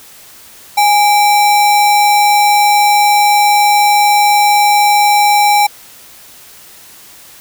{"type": "tone with sample-and-hold", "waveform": "sine", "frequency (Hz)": 827, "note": "G#5", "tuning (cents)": -8, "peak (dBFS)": -6, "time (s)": [0.77, 5.67], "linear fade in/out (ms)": 10, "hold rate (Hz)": 3150, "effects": ["white hiss -38 dBFS RMS until 7.4 s"]}